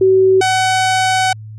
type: tone pair in turn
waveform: sine / sawtooth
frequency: 379.2 / 752.5 Hz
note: F#4 / F#5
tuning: +43 / +29 cents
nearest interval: octave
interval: 1186 cents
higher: second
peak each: -7 / -8 dBFS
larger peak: first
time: 0.01-0.41 / 0.41-1.33 s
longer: second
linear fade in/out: 5 ms
effects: added 108 Hz sine -29 dBFS peak until 1.58 s + resampled to 22050 Hz